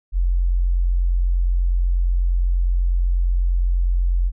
sine tone, 44.18 Hz, F1, 21 cents sharp, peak -15 dBFS, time 0.12-4.32 s, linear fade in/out 50 ms, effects none

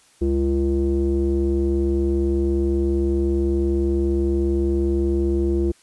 square tone with low-pass filter, 68.7 Hz, C#2, 15 cents flat, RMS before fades -20 dBFS, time 0.21-5.72 s, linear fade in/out 10 ms, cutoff 370 Hz, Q 9.2, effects white hiss -55 dBFS RMS until 5.82 s + resampled to 24000 Hz

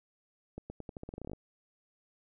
accelerating click train, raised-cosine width 2 ms, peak -28 dBFS, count 15, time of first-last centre 0.58-1.333 s, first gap 120 ms, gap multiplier 0.86, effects none

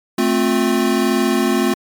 square chord, F major, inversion first, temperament equal with one note detuned, 220 / 261.6 / 355.3 Hz, A3 / C4 / F4, 0 / 0 / +30 cents, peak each -19 dBFS, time 0.18-1.74 s, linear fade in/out 5 ms, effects MP3 96 kbps

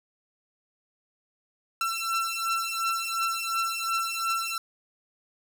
sawtooth beating tone pair, 1344 / 1346.8 Hz, E6 / E6, +33 / +37 cents, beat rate 2.8 Hz, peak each -26 dBFS, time 1.81-4.58 s, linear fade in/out 2 ms, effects none

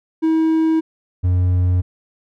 triangle tone pair in turn, 320.6 / 90.25 Hz, E4 / F#2, -48 / -43 cents, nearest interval octave + minor seventh, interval 2195 cents, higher first, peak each -11 dBFS, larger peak neither, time 0.22-0.81 / 1.23-1.82 s, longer neither, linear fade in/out 20 ms, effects none

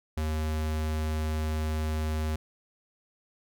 square tone, 77.78 Hz, D#2, in tune, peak -28 dBFS, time 0.17-2.36 s, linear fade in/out 5 ms, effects none

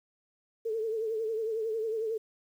sine tone with vibrato, 443.7 Hz, A4, 14 cents sharp, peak -29 dBFS, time 0.65-2.18 s, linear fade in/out 10 ms, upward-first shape triangle, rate 11 Hz, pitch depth 75 cents each way, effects 10-bit

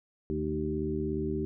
harmonic tone with a mistuned harmonic, 77 Hz, D#2, 17 cents flat, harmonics 1 / 2 / 3 / 4 / 5, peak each -37 / -37 / -36 / -35 / -33 dBFS, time 0.3-1.45 s, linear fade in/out 0 ms, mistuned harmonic 3, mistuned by -45 cents, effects none

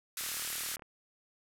white band-pass noise, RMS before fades -38 dBFS, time 0.17-0.76 s, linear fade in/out 2 ms, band 1200 to 14000 Hz, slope 48 dB/octave
click train, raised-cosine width 0.5 ms, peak -33 dBFS, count 24, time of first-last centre 0.21-0.822 s, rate 37.6 Hz
effects none

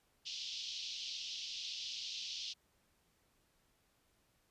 pink band-pass noise, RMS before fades -44 dBFS, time 0.25-2.54 s, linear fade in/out 20 ms, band 2900 to 5700 Hz, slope 48 dB/octave, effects pink hiss -75 dBFS RMS until 4.5 s + resampled to 32000 Hz

